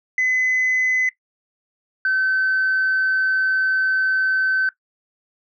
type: tone pair in turn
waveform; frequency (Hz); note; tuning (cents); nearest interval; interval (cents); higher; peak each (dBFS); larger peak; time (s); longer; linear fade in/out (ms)
sine; 2025 / 1532.9; B6 / G6; +43 / -39; perfect fourth; 482; first; -15; neither; 0.18-1.09 / 2.05-4.69; second; 2
effects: noise-tail reverb RT60 0.1 s tail -17 dB re dry + tanh soft clip ceiling -13 dBFS